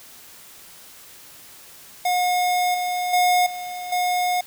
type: tone with level steps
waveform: square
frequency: 721 Hz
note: F#5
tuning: 45 cents flat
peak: -19 / -23 / -16 / -30 / -20 dBFS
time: 2.05-4.41 s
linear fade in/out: 5 ms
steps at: 2.74 / 3.13 / 3.46 / 3.92 s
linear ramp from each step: 5 ms
effects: white hiss -45 dBFS RMS until 4.46 s